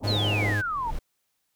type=low-pass noise; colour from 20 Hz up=white; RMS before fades=-33 dBFS; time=0-0.56 s; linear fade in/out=50 ms; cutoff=830 Hz; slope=48 dB/octave
type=tone; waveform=45% pulse; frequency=103.5 Hz; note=G#2; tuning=5 cents flat; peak=-25 dBFS; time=0.03-0.62 s; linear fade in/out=20 ms
type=exponential sweep; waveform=sine; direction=down; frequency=4435 to 865 Hz; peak=-26 dBFS; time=0.07-0.91 s; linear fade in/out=10 ms
type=noise with exponential growth; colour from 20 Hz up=brown; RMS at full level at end=-30 dBFS; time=0.25-0.99 s; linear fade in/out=5 ms; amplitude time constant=160 ms
effects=white hiss -75 dBFS RMS until 1.55 s